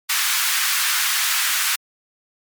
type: high-pass noise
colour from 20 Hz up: pink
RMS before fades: -20 dBFS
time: 0.09-1.76 s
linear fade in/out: 10 ms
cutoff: 1300 Hz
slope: 24 dB/octave
effects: MP3 96 kbps